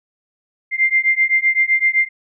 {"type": "beating tone pair", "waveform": "sine", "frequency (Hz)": [2093, 2100.8], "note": ["C7", "C7"], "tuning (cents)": [0, 6], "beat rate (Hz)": 7.8, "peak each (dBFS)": -16, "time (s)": [0.71, 2.09], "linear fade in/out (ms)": 50, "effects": []}